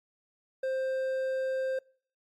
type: tone with hard clipping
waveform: triangle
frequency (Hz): 525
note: C5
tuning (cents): +6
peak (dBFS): -30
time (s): 0.63-1.79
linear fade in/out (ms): 5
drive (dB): 9
effects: noise-tail reverb RT60 0.5 s tail -26 dB re dry + AAC 64 kbps